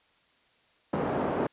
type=band-pass noise; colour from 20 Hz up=pink; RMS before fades=-29 dBFS; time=0.93-1.47 s; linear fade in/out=5 ms; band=230 to 800 Hz; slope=12 dB/octave; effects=white hiss -65 dBFS RMS until 1.52 s + resampled to 8000 Hz